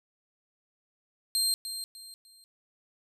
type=tone with echo; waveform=25% pulse; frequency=4183 Hz; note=C8; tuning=1 cent flat; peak=-20 dBFS; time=1.35-1.54 s; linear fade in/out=0 ms; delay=300 ms; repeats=3; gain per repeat=-10 dB; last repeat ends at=2.44 s; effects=none